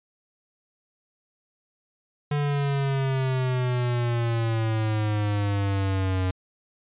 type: exponential sweep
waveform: square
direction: down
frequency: 146.83 to 92 Hz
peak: -23 dBFS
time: 2.31-6.31 s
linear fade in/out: 5 ms
effects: resampled to 8000 Hz